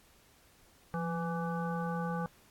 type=harmonic tone with a mistuned harmonic; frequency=166.4 Hz; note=E3; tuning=17 cents sharp; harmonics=1 / 3 / 5 / 7 / 9; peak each=-34 / -40 / -40 / -42 / -45 dBFS; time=0.94-2.26 s; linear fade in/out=0 ms; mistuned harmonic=1; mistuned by=+65 cents; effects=pink hiss -63 dBFS RMS until 2.5 s + AAC 64 kbps